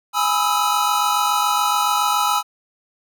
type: chord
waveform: square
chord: E major seventh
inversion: first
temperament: equal with one note detuned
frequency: 830.6 / 987.8 / 1271.4 / 1318.5 Hz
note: G#5 / B5 / D#6 / E6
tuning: 0 / 0 / +37 / 0 cents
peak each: -23 dBFS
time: 0.13-2.43 s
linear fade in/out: 50 ms
effects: none